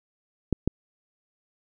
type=clicks; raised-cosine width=3 ms; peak=-9 dBFS; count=2; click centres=0.527 / 0.676 s; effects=none